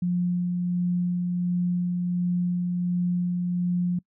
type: tone with tremolo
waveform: sine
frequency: 177.3 Hz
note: F3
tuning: 26 cents sharp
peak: -21 dBFS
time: 0.02-3.99 s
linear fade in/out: 5 ms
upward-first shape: sine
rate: 1.4 Hz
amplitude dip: 25%
effects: noise-tail reverb RT60 0.1 s tail -25 dB re dry

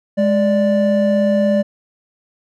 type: tone pair together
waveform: triangle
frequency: 207.7 / 586.4 Hz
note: G#3 / D5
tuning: 0 / -3 cents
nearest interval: octave + tritone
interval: 1797 cents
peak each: -13 dBFS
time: 0.17-1.63 s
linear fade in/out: 20 ms
effects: none

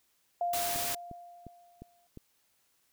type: tone with exponential decay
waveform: sine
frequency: 698.5 Hz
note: F5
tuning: in tune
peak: -27 dBFS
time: 0.41-2.07 s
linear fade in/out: 2 ms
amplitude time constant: 360 ms
type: noise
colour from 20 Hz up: white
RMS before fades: -34 dBFS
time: 0.53-0.95 s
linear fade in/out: 5 ms
type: click train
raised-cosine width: 3 ms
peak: -32 dBFS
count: 5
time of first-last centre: 0.76-2.173 s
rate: 2.83 Hz
effects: white hiss -72 dBFS RMS until 2.92 s

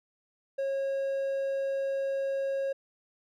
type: tone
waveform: triangle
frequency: 545 Hz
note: C#5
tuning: 29 cents flat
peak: -26 dBFS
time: 0.58-2.73 s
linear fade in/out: 10 ms
effects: none

